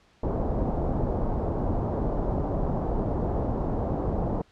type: low-pass noise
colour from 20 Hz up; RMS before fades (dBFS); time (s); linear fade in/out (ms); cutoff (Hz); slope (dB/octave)
pink; -27; 0.23-4.42; 5; 830; 24
effects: pink hiss -61 dBFS RMS until 4.51 s + low-pass 5000 Hz 12 dB/octave